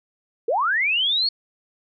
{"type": "linear sweep", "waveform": "sine", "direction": "up", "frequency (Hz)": [408.9, 4435], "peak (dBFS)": -18, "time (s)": [0.48, 1.29], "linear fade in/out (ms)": 5, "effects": []}